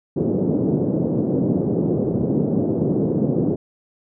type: band-pass noise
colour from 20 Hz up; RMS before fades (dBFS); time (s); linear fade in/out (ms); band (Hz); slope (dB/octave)
pink; -20; 0.16-3.56; 10; 140 to 450; 24
effects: none